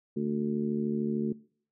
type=harmonic tone; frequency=73.42 Hz; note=D2; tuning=in tune; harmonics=2 / 3 / 4 / 5 / 6; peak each=-38 / -30 / -40 / -33 / -40 dBFS; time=0.16-1.33 s; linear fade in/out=10 ms; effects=noise-tail reverb RT60 0.5 s tail -21 dB re dry